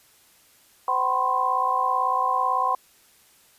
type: tone cluster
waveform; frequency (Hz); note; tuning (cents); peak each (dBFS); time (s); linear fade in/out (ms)
sine; 514 / 760 / 1007 / 1065; C5 / F#5 / B5 / C6; -31 / +46 / +33 / +30; -33 / -26 / -24 / -24; 0.88-2.75; 2
effects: white hiss -57 dBFS RMS until 3.58 s + resampled to 32000 Hz